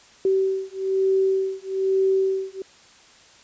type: beating tone pair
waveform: sine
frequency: 383.1 / 384.2 Hz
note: G4 / G4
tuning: -40 / -35 cents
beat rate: 1.1 Hz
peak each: -22 dBFS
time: 0.25-2.62 s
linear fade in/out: 2 ms
effects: white hiss -51 dBFS RMS until 3.43 s + resampled to 16000 Hz